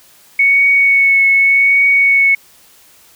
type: tone with vibrato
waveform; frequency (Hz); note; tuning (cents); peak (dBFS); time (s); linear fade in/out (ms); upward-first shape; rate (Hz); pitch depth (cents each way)
sine; 2217; C#7; 0; -7; 0.39-2.35; 5; triangle; 0.85; 18
effects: white hiss -46 dBFS RMS until 3.15 s